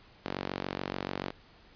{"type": "tone with high-pass filter", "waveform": "sawtooth", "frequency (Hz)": 46.95, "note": "F#1", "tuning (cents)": 26, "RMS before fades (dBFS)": -37, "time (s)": [0.25, 1.31], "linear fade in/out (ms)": 10, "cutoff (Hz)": 250, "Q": 0.68, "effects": ["pink hiss -58 dBFS RMS until 1.75 s", "resampled to 11025 Hz"]}